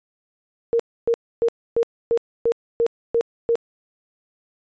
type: tone bursts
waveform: sine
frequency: 465.2 Hz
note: A#4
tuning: 4 cents flat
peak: -15 dBFS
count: 9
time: 0.73-3.555 s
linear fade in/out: 0 ms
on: 65 ms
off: 280 ms
effects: resampled to 16000 Hz